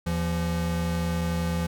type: tone pair together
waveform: square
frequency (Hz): 80.23 / 170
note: E2 / F3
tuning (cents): -46 / -46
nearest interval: octave + minor second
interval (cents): 1300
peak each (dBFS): -30 / -27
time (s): 0.06-1.67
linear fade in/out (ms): 10
effects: none